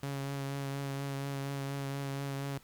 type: tone with vibrato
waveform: sawtooth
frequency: 138.59 Hz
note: C#3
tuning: in tune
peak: -31 dBFS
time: 0.03-2.58 s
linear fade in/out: 2 ms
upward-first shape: triangle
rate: 4.2 Hz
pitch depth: 21 cents each way
effects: pink hiss -61 dBFS RMS until 2.63 s